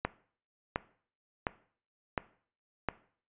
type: click train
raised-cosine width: 0.5 ms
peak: -14 dBFS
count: 5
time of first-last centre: 0.05-2.887 s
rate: 1.41 Hz
effects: noise-tail reverb RT60 0.5 s tail -18 dB re dry + resampled to 8000 Hz